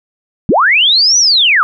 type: linear two-way sweep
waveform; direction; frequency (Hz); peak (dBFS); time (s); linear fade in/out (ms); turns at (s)
sine; up then down; 138.59 to 6010 to 1144; -6; 0.49-1.63; 0; 1.18
effects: none